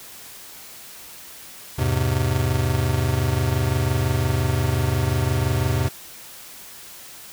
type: chord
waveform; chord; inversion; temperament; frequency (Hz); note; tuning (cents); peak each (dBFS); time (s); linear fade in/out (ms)
square; E augmented; none; just; 82.41 / 103.01 / 128.76; E2 / G#2 / B#2; 0 / -14 / -27; -25 / -25 / -23; 1.78-5.89; 10
effects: white hiss -41 dBFS RMS until 7.32 s